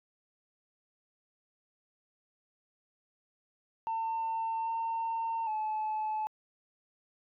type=tone with pitch steps; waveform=sine; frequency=901 / 909 / 863 Hz; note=A5 / A#5 / A5; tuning=+41 / -44 / -34 cents; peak=-29 dBFS; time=3.87-6.27 s; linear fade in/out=0 ms; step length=800 ms; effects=tanh soft clip ceiling -28 dBFS